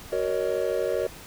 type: chord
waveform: triangle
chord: D# minor seventh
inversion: first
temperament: just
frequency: 373.4 / 466.7 / 560 / 622.3 Hz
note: F#4 / A#4 / C#5 / D#5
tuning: +16 / +2 / +18 / 0 cents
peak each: -28 / -26 / -27 / -29 dBFS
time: 0.12-1.07 s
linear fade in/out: 5 ms
effects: pink hiss -44 dBFS RMS until 1.26 s